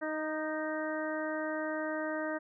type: harmonic tone with a mistuned harmonic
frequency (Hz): 311.1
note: D#4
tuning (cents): 0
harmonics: 1 / 2 / 3 / 4 / 5 / 6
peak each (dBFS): -37 / -36 / -44 / -44 / -41 / -43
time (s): 0.01-2.39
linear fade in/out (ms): 20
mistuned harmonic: 4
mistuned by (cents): -19
effects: none